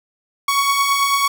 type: beating tone pair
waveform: sawtooth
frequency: 1108.7 / 1117.8 Hz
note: C#6 / C#6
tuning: 0 / +14 cents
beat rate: 9.1 Hz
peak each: -19 / -12 dBFS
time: 0.48-1.28 s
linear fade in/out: 5 ms
effects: none